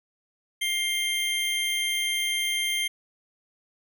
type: tone pair together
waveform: square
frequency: 2112 / 3164 Hz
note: C7 / G7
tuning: +16 / +15 cents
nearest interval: perfect fifth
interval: 699 cents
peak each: -28 dBFS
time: 0.61-2.88 s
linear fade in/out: 10 ms
effects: none